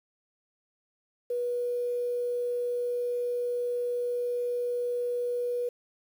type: tone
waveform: sine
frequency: 486.4 Hz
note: B4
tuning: 26 cents flat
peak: -27 dBFS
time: 1.3-5.69 s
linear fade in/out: 5 ms
effects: 9-bit